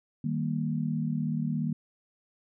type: chord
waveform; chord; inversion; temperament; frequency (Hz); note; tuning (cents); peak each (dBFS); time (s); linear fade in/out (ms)
sine; Eb major; none; equal; 155.56 / 196 / 233.1; Eb3 / G3 / Bb3; 0 / 0 / 0; -30 / -34 / -31; 0.24-1.73; 5
effects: none